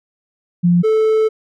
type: tone pair in turn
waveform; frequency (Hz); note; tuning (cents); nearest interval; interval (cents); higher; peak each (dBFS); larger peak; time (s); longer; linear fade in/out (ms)
sine / triangle; 174.61 / 437.6; F3 / A4; 0 / -9; octave + major third; 1591; second; -9 / -9; neither; 0.63-0.83 / 0.83-1.29; second; 20
effects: none